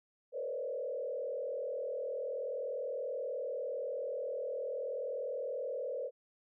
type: tone with frequency modulation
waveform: sine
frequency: 529 Hz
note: C5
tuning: 19 cents sharp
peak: -35 dBFS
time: 0.32-6.11 s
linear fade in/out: 50 ms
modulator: 40.4 Hz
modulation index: 1.5
effects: none